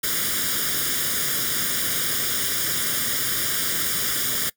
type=noise with comb filter; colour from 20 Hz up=white; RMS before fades=-24 dBFS; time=0.03-4.5 s; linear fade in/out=10 ms; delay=0.58 ms; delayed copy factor=+0.8; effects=noise-tail reverb RT60 0.1 s tail -22 dB re dry + high-pass 80 Hz 12 dB/octave